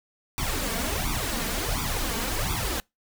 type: noise with flanger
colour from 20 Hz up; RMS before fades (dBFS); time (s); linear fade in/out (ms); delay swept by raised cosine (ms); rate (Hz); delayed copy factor
pink; -28; 0.38-2.8; 0; 0.84 to 4.44; 1.4; +1
effects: noise-tail reverb RT60 0.2 s tail -26 dB re dry